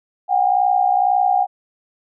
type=tone pair together; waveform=sine; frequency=735 / 797 Hz; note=F#5 / G5; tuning=-12 / +28 cents; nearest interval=minor second; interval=140 cents; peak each=-16 dBFS; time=0.28-1.47 s; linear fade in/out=50 ms; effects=none